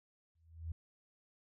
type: tone with exponential growth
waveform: sine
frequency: 81.8 Hz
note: E2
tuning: 13 cents flat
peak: -35 dBFS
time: 0.35-0.72 s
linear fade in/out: 5 ms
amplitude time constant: 80 ms
effects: none